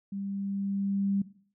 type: tone with level ramp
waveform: sine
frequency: 197.8 Hz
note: G3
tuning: 16 cents sharp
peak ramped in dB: -33 to -24 dBFS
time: 0.12-1.22 s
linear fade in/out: 5 ms
effects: noise-tail reverb RT60 0.5 s tail -17 dB re dry

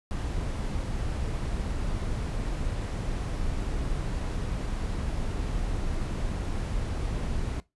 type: noise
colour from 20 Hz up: brown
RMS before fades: -30 dBFS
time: 0.11-7.6 s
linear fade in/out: 0 ms
effects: noise-tail reverb RT60 0.2 s tail -19 dB re dry + resampled to 24000 Hz

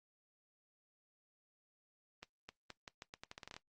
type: accelerating click train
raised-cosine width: 0.2 ms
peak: -30 dBFS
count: 14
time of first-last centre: 2.23-3.565 s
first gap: 260 ms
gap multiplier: 0.82
effects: noise-tail reverb RT60 0.1 s tail -17 dB re dry + Opus 32 kbps

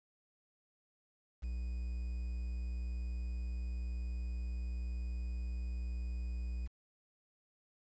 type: tone with quantisation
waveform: triangle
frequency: 60.5 Hz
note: B1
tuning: 35 cents flat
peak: -34 dBFS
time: 1.42-6.68 s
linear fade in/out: 20 ms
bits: 10
effects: resampled to 16000 Hz

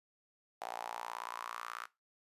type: tone with high-pass filter sweep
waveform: sawtooth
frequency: 58.27 Hz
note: A#1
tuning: in tune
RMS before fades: -44 dBFS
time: 0.61-1.86 s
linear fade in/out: 10 ms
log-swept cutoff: 750 to 1300 Hz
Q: 4.9
effects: noise-tail reverb RT60 0.2 s tail -17 dB re dry + resampled to 32000 Hz

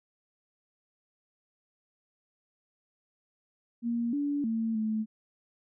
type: tone with pitch steps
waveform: sine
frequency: 235 / 287.5 / 225.2 / 217.8 Hz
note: A#3 / D4 / A3 / A3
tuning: +14 / -37 / +40 / -17 cents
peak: -27 dBFS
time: 3.82-5.06 s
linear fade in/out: 50 ms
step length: 310 ms
effects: none

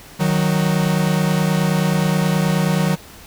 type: tone pair together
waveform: 45% pulse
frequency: 155.57 / 185 Hz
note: D#3 / F#3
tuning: 0 / 0 cents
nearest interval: minor third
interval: 300 cents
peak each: -18 dBFS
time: 0.19-2.96 s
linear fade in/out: 20 ms
effects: pink hiss -41 dBFS RMS until 3.26 s

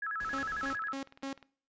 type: tone with vibrato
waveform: sine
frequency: 1480 Hz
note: F#6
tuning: in tune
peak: -33 dBFS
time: 0.02-0.93 s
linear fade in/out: 5 ms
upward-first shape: square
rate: 11 Hz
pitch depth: 210 cents each way
type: noise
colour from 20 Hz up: pink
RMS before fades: -49 dBFS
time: 0.2-0.76 s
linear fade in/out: 5 ms
type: tone bursts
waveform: sawtooth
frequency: 272.3 Hz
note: C#4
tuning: 31 cents flat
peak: -32 dBFS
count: 4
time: 0.33-1.33 s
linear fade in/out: 2 ms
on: 100 ms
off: 200 ms
type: click train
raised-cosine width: 0.3 ms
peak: -36 dBFS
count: 15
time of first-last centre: 0.72-1.427 s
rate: 19.8 Hz
effects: noise-tail reverb RT60 0.5 s tail -22 dB re dry + resampled to 16000 Hz

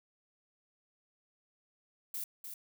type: noise with echo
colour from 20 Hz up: violet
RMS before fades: -39 dBFS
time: 2.14-2.24 s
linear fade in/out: 2 ms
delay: 300 ms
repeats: 1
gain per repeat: -6 dB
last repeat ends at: 2.54 s
effects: none

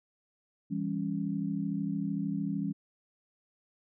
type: chord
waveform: sine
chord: C# diminished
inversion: first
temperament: just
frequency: 166.31 / 199.57 / 277.2 Hz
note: E3 / G3 / C#4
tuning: +16 / +31 / 0 cents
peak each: -35 / -33 / -35 dBFS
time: 0.7-2.73 s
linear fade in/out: 20 ms
effects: none

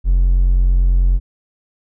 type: tone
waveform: triangle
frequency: 44.66 Hz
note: F1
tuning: 39 cents sharp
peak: -7 dBFS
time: 0.04-1.2 s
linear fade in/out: 50 ms
effects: tanh soft clip ceiling -4 dBFS

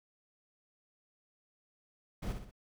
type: noise with echo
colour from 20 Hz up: brown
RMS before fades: -37 dBFS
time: 2.22-2.33 s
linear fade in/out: 10 ms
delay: 61 ms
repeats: 3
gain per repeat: -6 dB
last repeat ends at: 2.513 s
effects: none

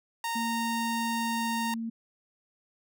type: tone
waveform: sawtooth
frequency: 925 Hz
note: A#5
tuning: 14 cents flat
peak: -26 dBFS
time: 0.24-1.74 s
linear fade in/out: 2 ms
type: tone with pitch glide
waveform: sine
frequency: 230 to 227.8 Hz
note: A#3 to A#3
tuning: -23 to -40 cents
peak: -31 dBFS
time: 0.35-1.9 s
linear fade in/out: 10 ms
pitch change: -17 cents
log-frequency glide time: 1.15-1.68 s
effects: none

